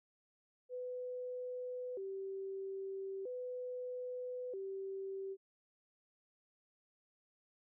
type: tone with vibrato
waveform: sine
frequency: 440 Hz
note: A4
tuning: in tune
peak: -40 dBFS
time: 0.69-5.37 s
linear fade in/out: 50 ms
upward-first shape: square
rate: 0.39 Hz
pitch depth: 220 cents each way
effects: none